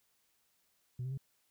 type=tone with pitch steps; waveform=sine; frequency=125 / 130.6 / 135.4 Hz; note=B2 / C3 / C#3; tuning=+21 / -3 / -40 cents; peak=-34 dBFS; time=0.99-1.176 s; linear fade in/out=5 ms; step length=62 ms; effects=tanh soft clip ceiling -34 dBFS + white hiss -75 dBFS RMS until 1.5 s